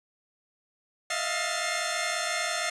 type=tone cluster; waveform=15% pulse; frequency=631 / 677 / 706 / 1776 / 2121 Hz; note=D#5 / E5 / F5 / A6 / C7; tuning=+24 / +46 / +19 / +16 / +23 cents; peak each=-28 dBFS; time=1.1-2.7 s; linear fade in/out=5 ms; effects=resampled to 24000 Hz